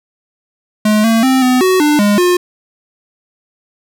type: tone with pitch steps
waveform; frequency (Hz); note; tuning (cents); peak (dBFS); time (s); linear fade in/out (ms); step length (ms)
square; 212.8 / 226.2 / 261.7 / 253.2 / 372.6 / 297.7 / 205.5 / 357.1; G#3 / A3 / C4 / B3 / F#4 / D4 / G#3 / F4; +42 / +48 / 0 / +43 / +12 / +24 / -18 / +39; -9; 0.85-2.37; 5; 190
effects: none